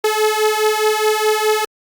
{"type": "beating tone pair", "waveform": "sawtooth", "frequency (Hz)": [427.6, 432.4], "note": ["A4", "A4"], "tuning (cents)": [-49, -30], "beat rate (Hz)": 4.8, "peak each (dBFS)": [-13, -13], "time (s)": [0.04, 1.65], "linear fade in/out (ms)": 5, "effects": ["Opus 48 kbps"]}